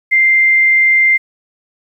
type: tone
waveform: sine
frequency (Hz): 2093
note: C7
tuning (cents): 0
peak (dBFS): -7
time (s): 0.11-1.18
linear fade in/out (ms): 20
effects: 8-bit